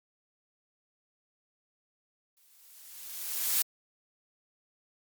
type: noise with exponential growth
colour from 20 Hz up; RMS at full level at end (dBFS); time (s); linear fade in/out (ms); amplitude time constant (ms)
blue; -25; 2.37-3.62; 0; 270
effects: MP3 96 kbps